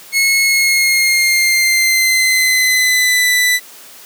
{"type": "tone with pitch glide", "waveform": "sawtooth", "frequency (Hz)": [2180, 1987.6], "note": ["C#7", "B6"], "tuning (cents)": [-29, 11], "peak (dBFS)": -7, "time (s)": [0.12, 3.6], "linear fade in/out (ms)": 50, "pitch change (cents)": -160, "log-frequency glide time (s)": [0.43, 3.3], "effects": ["white hiss -38 dBFS RMS until 4.05 s", "high-pass 200 Hz 12 dB/octave"]}